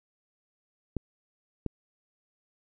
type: clicks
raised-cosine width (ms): 3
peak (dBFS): -17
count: 2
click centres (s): 0.967 / 1.663
effects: none